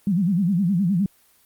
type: tone with vibrato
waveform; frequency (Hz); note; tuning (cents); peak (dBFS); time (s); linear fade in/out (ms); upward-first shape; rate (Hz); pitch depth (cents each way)
sine; 185; F#3; 0; -17; 0.07-1.06; 2; sine; 9.7; 200
effects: white hiss -58 dBFS RMS until 1.45 s + Opus 24 kbps